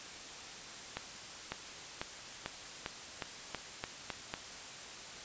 accelerating click train, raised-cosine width 0.3 ms, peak -20 dBFS, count 10, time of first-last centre 0.97-4.339 s, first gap 550 ms, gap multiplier 0.9, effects white hiss -47 dBFS RMS until 5.24 s + resampled to 16000 Hz

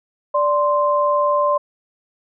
sine tone pair together, 586 / 1044.1 Hz, D5 / C6, -4 / -4 cents, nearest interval minor seventh, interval 1000 cents, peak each -17 / -17 dBFS, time 0.34-1.58 s, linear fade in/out 10 ms, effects none

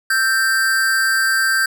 square tone with amplitude modulation, 1568 Hz, G6, in tune, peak -12 dBFS, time 0.1-1.66 s, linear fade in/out 5 ms, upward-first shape sine, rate 241 Hz, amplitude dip 65%, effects none

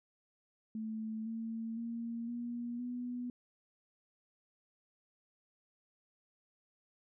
sine tone with pitch steps, 219.7 / 225.9 / 232.2 / 238.8 / 245.5 Hz, A3 / A3 / A#3 / A#3 / B3, -2 / +46 / -7 / +42 / -10 cents, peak -37 dBFS, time 0.75-3.3 s, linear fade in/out 2 ms, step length 510 ms, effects none

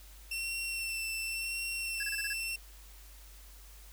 sawtooth tone with vibrato, 2700 Hz, E7, 41 cents sharp, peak -31 dBFS, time 0.31-2.56 s, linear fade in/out 5 ms, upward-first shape sine, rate 0.93 Hz, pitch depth 20 cents each way
square tone bursts, 1661 Hz, G#6, in tune, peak -36 dBFS, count 6, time 2-2.333 s, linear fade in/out 5 ms, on 33 ms, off 27 ms
effects added 50 Hz sine -51 dBFS peak until 3.92 s + white hiss -57 dBFS RMS until 3.92 s

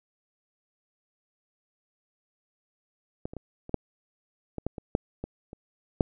clicks, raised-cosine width 2 ms, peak -19 / -27 / -23 / -28 / -10 / -20 / -15 / -23 / -9 / -20 / -28 / -7 dBFS, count 12, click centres 3.255 / 3.335 / 3.367 / 3.694 / 3.743 / 4.583 / 4.666 / 4.782 / 4.951 / 5.24 / 5.531 / 6.008 s, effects none

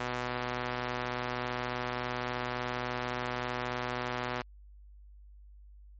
sawtooth tone with band-pass filter, 123.5 Hz, B2, in tune, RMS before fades -35 dBFS, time 0-4.42 s, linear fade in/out 5 ms, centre 1400 Hz, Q 0.68, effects added 50 Hz sine -50 dBFS peak until 5.99 s + MP3 32 kbps

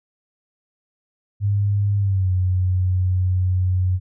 sine tone with pitch glide, 101.4 to 91.92 Hz, G#2 to F#2, -41 to -11 cents, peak -16 dBFS, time 1.4-4 s, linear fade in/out 50 ms, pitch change -170 cents, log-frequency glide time 1.97-2.31 s, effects none

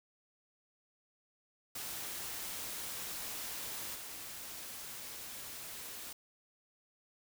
white noise with level steps, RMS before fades -42 / -46 dBFS, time 1.75-6.13 s, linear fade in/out 5 ms, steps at 3.94 s, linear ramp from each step 20 ms, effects none

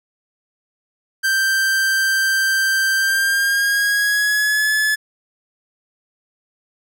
45% pulse tone with pitch glide, 1568 to 1719.8 Hz, G6 to A6, 0 to -40 cents, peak -15 dBFS, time 1.23-4.96 s, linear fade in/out 20 ms, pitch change +160 cents, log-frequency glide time 2.98-4.72 s, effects none

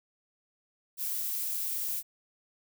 violet noise, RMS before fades -33 dBFS, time 0.97-2.03 s, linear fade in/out 50 ms, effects none

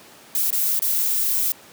violet noise with dropouts, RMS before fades -21 dBFS, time 0.35-1.52 s, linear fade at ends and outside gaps 1 ms, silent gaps 0.505-0.527 / 0.792-0.82 s, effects pink hiss -46 dBFS RMS until 1.72 s + high-pass 200 Hz 12 dB/octave

